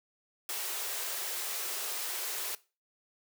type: high-pass noise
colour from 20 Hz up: white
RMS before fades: -36 dBFS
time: 0.49-2.55 s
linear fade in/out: 2 ms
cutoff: 340 Hz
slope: 96 dB/octave
effects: noise-tail reverb RT60 0.3 s tail -19 dB re dry